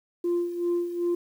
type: tone with tremolo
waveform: sine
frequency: 347.7 Hz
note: F4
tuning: 8 cents flat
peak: -20 dBFS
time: 0.24-1.15 s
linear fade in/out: 5 ms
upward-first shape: sine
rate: 2.6 Hz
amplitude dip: 70%
effects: tanh soft clip ceiling -20 dBFS + 9-bit